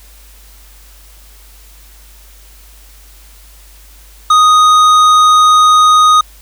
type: tone with tanh clipping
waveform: triangle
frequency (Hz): 1244.5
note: D#6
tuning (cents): 0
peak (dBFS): -6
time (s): 4.3-6.21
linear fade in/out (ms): 5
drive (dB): 16
effects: added 50 Hz sine -38 dBFS peak until 6.41 s + white hiss -43 dBFS RMS until 6.41 s